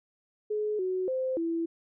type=tone with pitch steps; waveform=sine; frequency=423.6 / 371.2 / 519 / 332.1 Hz; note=G#4 / F#4 / C5 / E4; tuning=+34 / +6 / -14 / +13 cents; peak=-27 dBFS; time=0.5-1.66 s; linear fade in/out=10 ms; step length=290 ms; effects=none